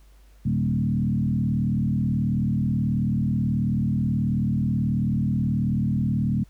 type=tone with frequency modulation; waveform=sine; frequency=169.1 Hz; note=E3; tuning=44 cents sharp; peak=-20 dBFS; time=0.45-6.44 s; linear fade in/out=10 ms; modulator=38.5 Hz; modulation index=1.8; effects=added 50 Hz sine -49 dBFS peak until 6.49 s + pink hiss -62 dBFS RMS until 6.49 s